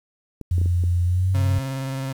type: clicks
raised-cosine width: 3 ms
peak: -20 dBFS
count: 5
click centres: 0.413 / 0.582 / 0.615 / 0.659 / 0.838 s
type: tone with pitch glide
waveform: sine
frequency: 87.8 to 95.2 Hz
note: F2 to F#2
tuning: +10 to +50 cents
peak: -17 dBFS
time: 0.51-1.59 s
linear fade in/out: 5 ms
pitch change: +140 cents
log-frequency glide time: 1.04-1.35 s
type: tone with vibrato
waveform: 35% pulse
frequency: 134 Hz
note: C3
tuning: 42 cents sharp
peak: -24 dBFS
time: 1.34-2.13 s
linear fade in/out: 10 ms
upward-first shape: sine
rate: 19 Hz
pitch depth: 24 cents each way
effects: 8-bit